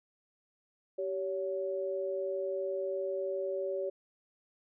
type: tone pair together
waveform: sine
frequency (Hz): 386.9 / 564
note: G4 / C#5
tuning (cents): -23 / +30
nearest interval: perfect fifth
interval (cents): 653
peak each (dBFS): -35 / -34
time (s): 0.98-3.9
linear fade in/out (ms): 10
effects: none